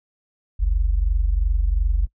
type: tone pair together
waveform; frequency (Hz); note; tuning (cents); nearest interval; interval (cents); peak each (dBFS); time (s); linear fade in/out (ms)
sine; 45.79 / 68.6; F#1 / C#2; -17 / -17; perfect fifth; 700; -17 / -24; 0.59-2.07; 20
effects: noise-tail reverb RT60 0.1 s tail -23 dB re dry